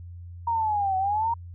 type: linear two-way sweep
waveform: sine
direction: down then up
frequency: 943 to 748 to 943 Hz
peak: -22 dBFS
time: 0.47-1.34 s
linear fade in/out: 5 ms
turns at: 0.97 s
effects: added 87 Hz sine -38 dBFS peak until 1.54 s